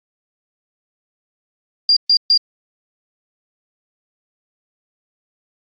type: tone bursts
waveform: sine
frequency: 4788 Hz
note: D8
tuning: 33 cents sharp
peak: -9 dBFS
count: 3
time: 1.89-2.375 s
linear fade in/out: 2 ms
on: 75 ms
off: 130 ms
effects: AAC 32 kbps